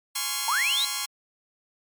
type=chord; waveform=5% pulse; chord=Db major seventh; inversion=second; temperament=just; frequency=831.5 / 1039.4 / 1108.7 / 1385.9 Hz; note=Ab5 / C6 / Db6 / F6; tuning=+2 / -12 / 0 / -14 cents; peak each=-24 / -21 / -20 / -24 dBFS; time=0.15-1.06 s; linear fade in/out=10 ms
type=linear sweep; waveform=sine; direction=up; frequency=830.6 to 4105 Hz; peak=-22 dBFS; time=0.48-0.85 s; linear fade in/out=2 ms
effects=MP3 96 kbps